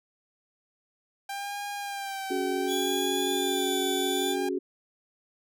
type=tone with vibrato; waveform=sawtooth; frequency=791 Hz; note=G5; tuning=15 cents sharp; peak=-29 dBFS; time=1.29-4.49 s; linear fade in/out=5 ms; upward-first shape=sine; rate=0.67 Hz; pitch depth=48 cents each way
type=chord; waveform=sine; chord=C# suspended fourth; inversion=none; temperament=equal; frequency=277.2 / 370 / 415.3 Hz; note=C#4 / F#4 / G#4; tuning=0 / 0 / 0 cents; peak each=-32 / -29 / -34 dBFS; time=2.3-4.59 s; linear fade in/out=10 ms
type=tone with pitch glide; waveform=sawtooth; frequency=3384 to 3483 Hz; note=G#7 to A7; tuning=+32 to -18 cents; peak=-28 dBFS; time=2.67-4.36 s; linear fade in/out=50 ms; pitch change=+50 cents; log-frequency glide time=3.04-3.42 s
effects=none